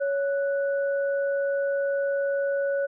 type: tone pair together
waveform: sine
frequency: 557.6 / 1480 Hz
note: C#5 / F#6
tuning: +10 / 0 cents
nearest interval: octave + perfect fourth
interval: 1690 cents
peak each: -23 / -34 dBFS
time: 0-2.87 s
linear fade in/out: 20 ms
effects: none